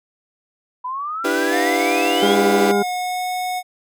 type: exponential sweep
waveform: sine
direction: up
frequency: 984 to 3400 Hz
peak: -23 dBFS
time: 0.84-2.35 s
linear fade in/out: 10 ms
type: chord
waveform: 35% pulse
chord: E minor seventh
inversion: third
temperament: equal with one note detuned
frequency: 293.7 / 332.7 / 392 / 493.9 Hz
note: D4 / E4 / G4 / B4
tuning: 0 / +16 / 0 / 0 cents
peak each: -22 dBFS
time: 1.24-2.72 s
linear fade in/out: 10 ms
type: tone with pitch glide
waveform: square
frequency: 711 to 731.4 Hz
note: F5 to F#5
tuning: +31 to -20 cents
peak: -22 dBFS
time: 1.5-3.63 s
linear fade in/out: 50 ms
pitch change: +49 cents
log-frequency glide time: 2.04-3.26 s
type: harmonic tone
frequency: 202.4 Hz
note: G#3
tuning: 44 cents flat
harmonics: 1 / 2 / 3 / 4 / 5 / 7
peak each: -21 / -17 / -32 / -26 / -34 / -27 dBFS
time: 2.22-2.83 s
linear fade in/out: 10 ms
effects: none